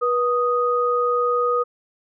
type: tone pair together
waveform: sine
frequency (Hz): 485.4 / 1244.5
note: B4 / D#6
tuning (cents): -30 / 0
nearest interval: octave + major third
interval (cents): 1630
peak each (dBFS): -20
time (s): 0.01-1.64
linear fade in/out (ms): 20
effects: none